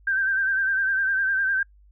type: tone with vibrato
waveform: sine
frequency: 1568 Hz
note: G6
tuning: in tune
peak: -20 dBFS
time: 0.07-1.63 s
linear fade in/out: 5 ms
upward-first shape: sine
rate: 9.9 Hz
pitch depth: 49 cents each way
effects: noise-tail reverb RT60 0.1 s tail -26 dB re dry + added 50 Hz sine -51 dBFS peak until 1.91 s